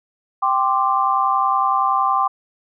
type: chord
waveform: sine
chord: G suspended fourth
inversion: none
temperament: just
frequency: 784 / 1045.3 / 1176 Hz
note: G5 / C6 / D6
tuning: 0 / -2 / +2 cents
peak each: -20 / -19 / -19 dBFS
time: 0.42-2.28 s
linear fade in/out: 10 ms
effects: none